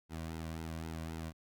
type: tone with flanger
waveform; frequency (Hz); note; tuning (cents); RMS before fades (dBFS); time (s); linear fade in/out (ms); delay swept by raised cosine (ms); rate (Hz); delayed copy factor
sawtooth; 81; E2; -30; -42; 0.09-1.33; 50; 1.7 to 2.37; 3.8; -0.65
effects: none